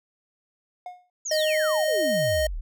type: tone with exponential decay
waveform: triangle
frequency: 721 Hz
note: F#5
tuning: 45 cents flat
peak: -29 dBFS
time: 0.86-1.1 s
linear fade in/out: 2 ms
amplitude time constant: 52 ms
type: exponential sweep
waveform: sine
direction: down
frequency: 7050 to 31.53 Hz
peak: -28 dBFS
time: 1.25-2.61 s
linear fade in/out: 10 ms
type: tone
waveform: square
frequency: 620 Hz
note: D#5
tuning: 6 cents flat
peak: -22 dBFS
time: 1.31-2.47 s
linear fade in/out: 5 ms
effects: none